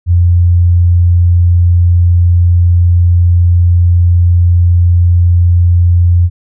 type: tone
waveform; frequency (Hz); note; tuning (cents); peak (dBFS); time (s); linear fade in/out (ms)
sine; 87.31; F2; 0; -4; 0.06-6.3; 50
effects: none